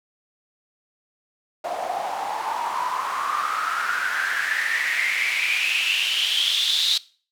white noise with band-pass filter sweep, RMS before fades -24 dBFS, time 1.64-6.98 s, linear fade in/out 5 ms, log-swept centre 670 to 3900 Hz, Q 8.2, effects noise-tail reverb RT60 0.4 s tail -20 dB re dry

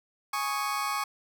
35% pulse chord, Ab suspended fourth, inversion none, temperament just, 830.6 / 1107.5 / 1245.9 Hz, Ab5 / Db6 / Eb6, 0 / -2 / +2 cents, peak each -33 / -29 / -33 dBFS, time 0.33-1.04 s, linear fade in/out 5 ms, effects none

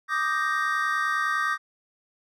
triangle chord, Eb major seventh, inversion third, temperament equal, 1174.7 / 1244.5 / 1568 / 1864.7 Hz, D6 / Eb6 / G6 / Bb6, 0 / 0 / 0 / 0 cents, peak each -27 dBFS, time 0.08-1.58 s, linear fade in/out 50 ms, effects none

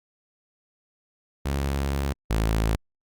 sawtooth tone pair in turn, 69.3 / 54.62 Hz, C#2 / A1, 0 / -12 cents, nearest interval major third, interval 412 cents, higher first, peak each -20 / -17 dBFS, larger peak second, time 1.45-2.13 / 2.3-2.76 s, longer first, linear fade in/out 10 ms, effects Opus 48 kbps

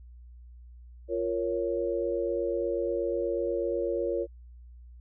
sine chord, Bb minor, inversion second, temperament equal, 349.2 / 466.2 / 554.4 Hz, F4 / Bb4 / Db5, 0 / 0 / 0 cents, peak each -31 dBFS, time 1.08-4.27 s, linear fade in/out 50 ms, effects added 60 Hz sine -46 dBFS peak until 5 s

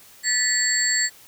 sine tone cluster, 1753 / 1956 / 4443 / 7570 Hz, A6 / B6 / C#8 / A#8, -7 / -17 / +3 / +26 cents, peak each -26 / -25 / -25 / -22 dBFS, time 0.23-1.1 s, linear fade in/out 50 ms, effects white hiss -49 dBFS RMS until 1.27 s

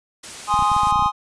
white noise, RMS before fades -35 dBFS, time 0.23-0.92 s, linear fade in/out 10 ms
triangle chord, Ab major, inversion none, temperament equal, 830.6 / 1046.5 / 1244.5 Hz, Ab5 / C6 / Eb6, 0 / 0 / 0 cents, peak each -18 dBFS, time 0.47-1.12 s, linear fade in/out 50 ms
clicks, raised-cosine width 5 ms, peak -18 dBFS, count 12, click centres 0.541 / 0.592 / 0.624 / 0.717 / 0.765 / 0.834 / 0.871 / 0.925 / 0.959 / 0.994 / 1.024 / 1.06 s
effects resampled to 22050 Hz

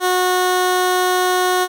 15% pulse tone, 365.2 Hz, F#4, 23 cents flat, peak -8 dBFS, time 0-1.68 s, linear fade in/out 50 ms, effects none

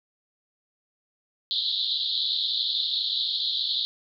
white band-pass noise, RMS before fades -27 dBFS, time 1.51-3.85 s, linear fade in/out 0 ms, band 3400 to 4300 Hz, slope 96 dB/octave, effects none

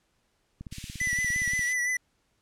click train, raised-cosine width 5 ms, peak -27 dBFS, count 18, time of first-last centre 0.61-1.593 s, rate 17.3 Hz
pink high-pass noise, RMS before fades -44 dBFS, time 0.71-1.74 s, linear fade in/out 20 ms, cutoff 2300 Hz, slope 24 dB/octave
square tone with vibrato, 1975.5 Hz, B6, in tune, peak -26 dBFS, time 1-1.97 s, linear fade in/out 5 ms, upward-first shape sine, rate 5.8 Hz, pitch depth 34 cents each way
effects pink hiss -72 dBFS RMS until 2.41 s + low-pass 10000 Hz 12 dB/octave

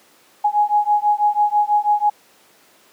sine beating tone pair, 830.6 / 836.7 Hz, G#5 / G#5, 0 / +13 cents, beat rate 6.1 Hz, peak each -17 dBFS, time 0.44-2.1 s, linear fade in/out 10 ms, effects pink hiss -52 dBFS RMS until 2.92 s + high-pass 300 Hz 12 dB/octave

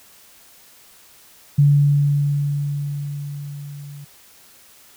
sine tone with level ramp, 143.7 Hz, D3, 37 cents flat, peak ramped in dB -9 to -34 dBFS, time 1.58-4.05 s, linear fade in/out 10 ms, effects white hiss -49 dBFS RMS until 4.96 s

